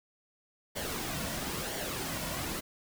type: noise with flanger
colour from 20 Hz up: pink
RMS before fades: -36 dBFS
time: 0.75-2.61 s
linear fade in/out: 20 ms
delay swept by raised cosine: 0.78 to 2.48 ms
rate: 1 Hz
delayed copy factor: -0.5
effects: none